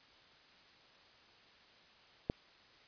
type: click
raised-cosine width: 2 ms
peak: -19 dBFS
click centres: 2.299 s
effects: white hiss -62 dBFS RMS until 2.87 s + resampled to 11025 Hz